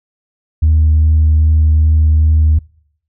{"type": "tone with vibrato", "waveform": "sine", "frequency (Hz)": 77.78, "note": "D#2", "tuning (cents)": 0, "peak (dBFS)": -5, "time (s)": [0.62, 2.59], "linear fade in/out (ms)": 10, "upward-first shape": "triangle", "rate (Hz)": 2.5, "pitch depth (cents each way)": 11, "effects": ["noise-tail reverb RT60 0.7 s tail -26 dB re dry", "tanh soft clip ceiling -4 dBFS"]}